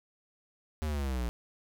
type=linear sweep; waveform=square; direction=down; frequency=78.8 to 57.5 Hz; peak=-31 dBFS; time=0.82-1.29 s; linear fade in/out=0 ms; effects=none